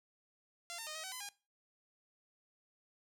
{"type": "tone with pitch steps", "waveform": "5% pulse", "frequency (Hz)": [689, 907, 616, 633, 758, 1015, 812], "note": ["F5", "A#5", "D#5", "D#5", "F#5", "B5", "G#5"], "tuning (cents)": [-24, -48, -17, 30, 42, 47, -39], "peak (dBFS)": -31, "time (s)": [0.7, 1.288], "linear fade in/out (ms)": 0, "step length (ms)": 84, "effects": ["noise-tail reverb RT60 0.3 s tail -20 dB re dry"]}